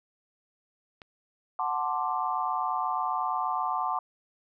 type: click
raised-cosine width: 0.3 ms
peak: -29 dBFS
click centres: 1.018 s
type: chord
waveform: sine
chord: D dominant seventh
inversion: first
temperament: equal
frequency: 740 / 880 / 1046.5 / 1174.7 Hz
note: F#5 / A5 / C6 / D6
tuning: 0 / 0 / 0 / 0 cents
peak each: -32 dBFS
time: 1.59-3.99 s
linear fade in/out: 2 ms
effects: none